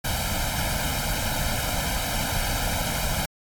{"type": "noise with comb filter", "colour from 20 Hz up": "pink", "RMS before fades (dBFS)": -26, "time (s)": [0.04, 3.26], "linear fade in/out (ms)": 10, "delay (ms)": 1.3, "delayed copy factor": 0.85, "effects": ["AAC 64 kbps"]}